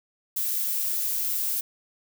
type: noise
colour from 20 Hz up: violet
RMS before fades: -27 dBFS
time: 0.36-1.61 s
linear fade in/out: 10 ms
effects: none